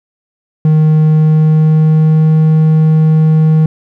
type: tone with pitch glide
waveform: triangle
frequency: 155.4 to 157.21 Hz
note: D#3 to D#3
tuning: -2 to +18 cents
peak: -3 dBFS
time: 0.65-3.66 s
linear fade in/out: 2 ms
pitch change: +20 cents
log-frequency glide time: 1.06-2.34 s
effects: none